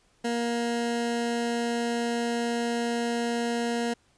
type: tone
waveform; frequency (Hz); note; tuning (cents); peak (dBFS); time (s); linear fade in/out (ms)
20% pulse; 235.6; A#3; +19; -21; 0.24-3.94; 10
effects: pink hiss -65 dBFS RMS until 4.17 s + resampled to 22050 Hz